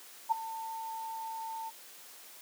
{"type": "tone with ADSR envelope", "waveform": "sine", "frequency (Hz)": 897, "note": "A5", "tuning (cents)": 33, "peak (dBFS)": -21, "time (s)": [0.29, 1.71], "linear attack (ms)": 28, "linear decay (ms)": 8, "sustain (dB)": -16, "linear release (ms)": 29, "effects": ["white hiss -52 dBFS RMS until 2.41 s", "high-pass 300 Hz 12 dB/octave"]}